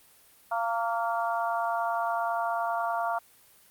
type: harmonic tone with a mistuned harmonic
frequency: 230 Hz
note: A#3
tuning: 23 cents flat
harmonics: 3 / 4 / 5 / 6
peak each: -29 / -31 / -33 / -35 dBFS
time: 0.51-3.19 s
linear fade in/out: 10 ms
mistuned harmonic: 6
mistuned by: +21 cents
effects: white hiss -58 dBFS RMS until 3.7 s + Opus 32 kbps